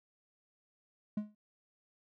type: tone with exponential decay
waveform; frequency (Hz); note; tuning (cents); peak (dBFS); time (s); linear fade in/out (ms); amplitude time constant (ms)
triangle; 210.3; G#3; +22; -27; 1.17-1.35; 5; 37
effects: none